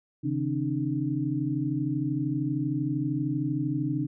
sine tone cluster, 135.3 / 155.4 / 268.8 / 301.7 Hz, C#3 / D#3 / C4 / D4, -42 / -2 / +47 / +47 cents, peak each -30 / -34 / -33 / -29 dBFS, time 0.23-4.07 s, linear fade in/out 20 ms, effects none

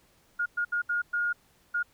sine tone bursts at uneven times, 1427 Hz, F6, 37 cents sharp, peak -25 dBFS, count 6, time 0.39-0.46 / 0.57-0.65 / 0.72-0.82 / 0.89-1.02 / 1.13-1.33 / 1.74-1.83 s, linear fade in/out 10 ms, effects pink hiss -64 dBFS RMS until 1.93 s

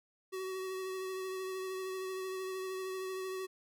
square tone with vibrato, 376.6 Hz, F#4, 31 cents sharp, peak -38 dBFS, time 0.32-3.47 s, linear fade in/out 20 ms, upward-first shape triangle, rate 13 Hz, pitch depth 21 cents each way, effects none

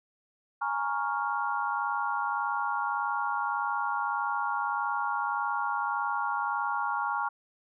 sine chord, Bb minor seventh, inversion third, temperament equal, 830.6 / 932.3 / 1108.7 / 1396.9 Hz, Ab5 / Bb5 / Db6 / F6, 0 / 0 / 0 / 0 cents, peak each -33 dBFS, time 0.61-7.29 s, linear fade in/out 10 ms, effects none

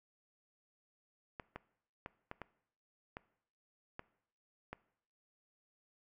clicks, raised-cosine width 0.5 ms, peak -28 dBFS, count 8, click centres 1.398 / 1.56 / 2.061 / 2.314 / 2.417 / 3.169 / 3.994 / 4.73 s, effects noise-tail reverb RT60 0.7 s tail -20 dB re dry

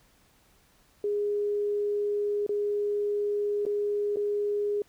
sine tone with dropouts, 412.1 Hz, G#4, 13 cents flat, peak -25 dBFS, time 1.04-4.82 s, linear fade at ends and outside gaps 2 ms, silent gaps 2.465-2.492 / 3.653-3.664 / 4.16-4.169 s, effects pink hiss -63 dBFS RMS until 4.88 s

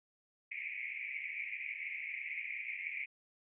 white band-pass noise, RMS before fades -42 dBFS, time 0.51-3.06 s, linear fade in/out 10 ms, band 2100 to 2400 Hz, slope 96 dB/octave, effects none

